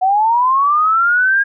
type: linear sweep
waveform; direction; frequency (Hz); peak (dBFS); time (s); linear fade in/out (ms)
sine; up; 732 to 1635; -10; 0.01-1.44; 20
effects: none